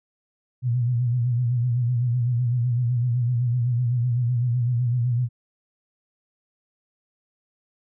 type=tone with vibrato; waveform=sine; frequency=121.6 Hz; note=B2; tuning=26 cents flat; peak=-19 dBFS; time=0.62-5.29 s; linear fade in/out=50 ms; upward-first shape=sine; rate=7.9 Hz; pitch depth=73 cents each way; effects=none